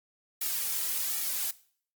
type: noise with flanger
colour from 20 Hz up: blue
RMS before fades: -31 dBFS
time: 0.41-1.51 s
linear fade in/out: 5 ms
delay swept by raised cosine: 1.9 to 3.5 ms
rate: 1.3 Hz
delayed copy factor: -0.8
effects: noise-tail reverb RT60 0.5 s tail -19 dB re dry + Opus 48 kbps